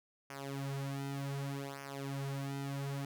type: tone with flanger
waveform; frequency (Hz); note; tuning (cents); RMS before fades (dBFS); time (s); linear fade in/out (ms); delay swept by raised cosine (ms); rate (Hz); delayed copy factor
sawtooth; 138.59; C#3; 0; -40; 0.3-3.05; 2; 0.25 to 5.45; 0.66; -0.85
effects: none